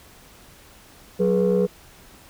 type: tone cluster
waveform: sine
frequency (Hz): 185.7 / 417.7 / 487.3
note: F#3 / G#4 / B4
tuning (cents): +7 / +10 / -23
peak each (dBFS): -20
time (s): 1.19-1.67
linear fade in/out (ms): 20
effects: tanh soft clip ceiling -11 dBFS + pink hiss -49 dBFS RMS until 2.29 s